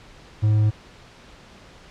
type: tone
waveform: triangle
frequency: 106.9 Hz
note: A2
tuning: 49 cents flat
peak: -13 dBFS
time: 0.42-0.71 s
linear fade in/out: 20 ms
effects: pink hiss -47 dBFS RMS until 1.9 s + low-pass 5000 Hz 12 dB/octave